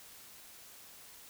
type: silence
effects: white hiss -54 dBFS RMS until 1.29 s